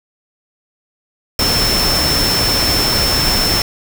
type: tone in noise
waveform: sine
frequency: 5340 Hz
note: E8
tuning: 22 cents sharp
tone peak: -15 dBFS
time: 1.39-3.62 s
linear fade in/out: 2 ms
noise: pink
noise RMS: -17 dBFS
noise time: 1.39-3.62 s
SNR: -1 dB
effects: none